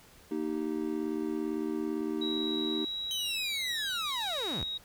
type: chord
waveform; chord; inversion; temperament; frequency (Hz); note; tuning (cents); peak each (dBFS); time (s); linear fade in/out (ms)
triangle; Eb major; second; just; 233.3 / 311.1 / 388.9; Bb3 / Eb4 / G4; +2 / 0 / -14; -35 / -31 / -34; 0.31-2.85; 5
type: tone with pitch glide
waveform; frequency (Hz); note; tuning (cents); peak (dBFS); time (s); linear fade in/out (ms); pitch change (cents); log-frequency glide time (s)
sine; 3870 to 3795; B7 to A#7; -36 to +30; -33; 2.21-4.78; 10; -34; 3.49-4.62
type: linear sweep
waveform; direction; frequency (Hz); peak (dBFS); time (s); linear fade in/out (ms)
sawtooth; down; 3136 to 32.7; -31; 3.11-4.64; 0
effects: pink hiss -57 dBFS RMS until 4.84 s